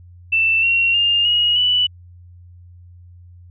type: tone with pitch steps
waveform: sine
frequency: 2666 / 2738 / 2812 / 2887 / 2965 Hz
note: E7 / F7 / F7 / F#7 / F#7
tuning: +19 / -35 / +11 / -43 / +3 cents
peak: -13 dBFS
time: 0.32-1.87 s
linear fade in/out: 10 ms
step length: 310 ms
effects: added 88 Hz sine -40 dBFS peak until 3.5 s